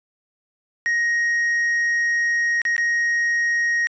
triangle tone with dropouts, 1877 Hz, A#6, 11 cents sharp, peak -16 dBFS, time 0.86-3.87 s, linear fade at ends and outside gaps 0 ms, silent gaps 2.617-2.652 / 2.765-2.78 s, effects resampled to 16000 Hz

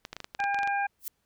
clicks, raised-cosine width 0.2 ms, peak -20 dBFS, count 12, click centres 0.051 / 0.13 / 0.166 / 0.203 / 0.244 / 0.349 / 0.402 / 0.44 / 0.545 / 0.589 / 0.632 / 0.675 s
harmonic tone, 803 Hz, G5, 41 cents sharp, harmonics 1 / 2 / 3, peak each -27 / -31 / -36 dBFS, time 0.39-0.87 s, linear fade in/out 10 ms
violet noise with exponential growth, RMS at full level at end -30 dBFS, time 0.99-1.08 s, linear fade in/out 1 ms, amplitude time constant 18 ms
effects pink hiss -75 dBFS RMS until 1.25 s

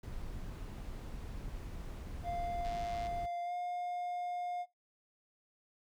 brown noise, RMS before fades -43 dBFS, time 0.03-3.26 s, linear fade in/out 5 ms
triangle tone with pitch glide, 697 to 711.2 Hz, F5 to F5, -4 to +31 cents, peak -34 dBFS, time 2.23-4.66 s, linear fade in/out 50 ms, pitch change +35 cents, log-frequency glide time 3.43-3.53 s
click train, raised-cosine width 0.2 ms, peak -33 dBFS, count 47, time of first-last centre 2.65-3.068 s, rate 110 Hz
effects noise-tail reverb RT60 0.2 s tail -22 dB re dry

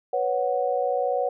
sine chord, B suspended second, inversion none, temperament equal, 493.9 / 554.4 / 740 Hz, B4 / C#5 / F#5, 0 / 0 / 0 cents, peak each -26 dBFS, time 0.13-1.29 s, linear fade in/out 5 ms, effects none

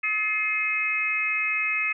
harmonic tone with a mistuned harmonic, 424.1 Hz, G#4, 36 cents sharp, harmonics 3 / 4 / 5 / 6, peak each -34 / -36 / -27 / -25 dBFS, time 0.03-1.93 s, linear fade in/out 10 ms, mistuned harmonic 4, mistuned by +39 cents, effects none

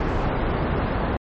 pink low-pass noise, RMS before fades -23 dBFS, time 0-1.17 s, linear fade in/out 5 ms, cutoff 1300 Hz, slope 12 dB/octave, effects MP3 32 kbps

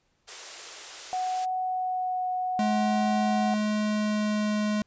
white high-pass noise, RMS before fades -40 dBFS, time 0.27-1.46 s, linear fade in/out 20 ms, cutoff 340 Hz, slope 48 dB/octave
sine tone with vibrato, 739 Hz, F#5, 2 cents flat, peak -26 dBFS, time 1.13-3.54 s, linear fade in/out 0 ms, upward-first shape triangle, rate 0.64 Hz, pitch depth 10 cents each way
square tone with pitch glide, 212.1 to 210.9 Hz, G#3 to G#3, +37 to +27 cents, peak -25 dBFS, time 2.59-4.82 s, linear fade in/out 2 ms, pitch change -10 cents, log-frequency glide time 3.82-4.62 s
effects pink hiss -71 dBFS RMS until 4.86 s + resampled to 16000 Hz

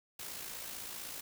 white noise with amplitude modulation, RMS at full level -42 dBFS, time 0.19-1.21 s, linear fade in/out 5 ms, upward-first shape sine, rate 55.9 Hz, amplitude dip 45%, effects none

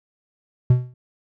triangle tone with exponential decay, 124.6 Hz, B2, 16 cents sharp, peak -6 dBFS, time 0.7-0.94 s, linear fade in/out 5 ms, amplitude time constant 51 ms, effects none

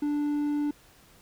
triangle tone, 293.4 Hz, D4, 2 cents flat, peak -23 dBFS, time 0.02-0.71 s, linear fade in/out 5 ms, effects pink hiss -57 dBFS RMS until 1.21 s

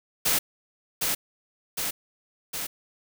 white noise with echo, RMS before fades -23 dBFS, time 0.25-0.39 s, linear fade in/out 10 ms, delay 760 ms, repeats 3, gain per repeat -3 dB, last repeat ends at 2.67 s, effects none

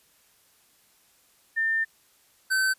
sine / square tone pair in turn, 1800 / 1535.6 Hz, A6 / G6, +39 / -36 cents, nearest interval minor third, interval 275 cents, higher first, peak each -22 dBFS, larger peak neither, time 1.56-1.85 / 2.5-2.74 s, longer first, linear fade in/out 20 ms, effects white hiss -62 dBFS RMS until 2.78 s + resampled to 32000 Hz

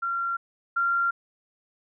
sine tone pair in turn, 1375 / 1382.4 Hz, F6 / F6, -27 / -18 cents, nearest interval unison, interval 9 cents, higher second, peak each -25 / -21 dBFS, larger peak second, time 0.02-0.37 / 0.76-1.11 s, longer neither, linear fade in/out 10 ms, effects none

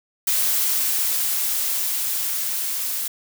blue noise with level ramp, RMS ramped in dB -20 to -26 dBFS, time 0.27-3.08 s, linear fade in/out 5 ms, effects none

